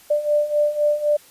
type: beating tone pair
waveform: sine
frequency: 590 / 593.9 Hz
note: D5 / D5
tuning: +8 / +19 cents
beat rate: 3.9 Hz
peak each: -22 / -18 dBFS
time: 0.1-1.17 s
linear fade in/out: 10 ms
effects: white hiss -49 dBFS RMS until 1.3 s + resampled to 32000 Hz